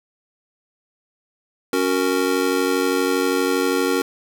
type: chord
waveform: square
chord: F# major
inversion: second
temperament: just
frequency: 277.5 / 370 / 462.5 Hz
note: C#4 / F#4 / A#4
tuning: +2 / 0 / -14 cents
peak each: -23 dBFS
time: 1.73-4.02 s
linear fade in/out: 2 ms
effects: none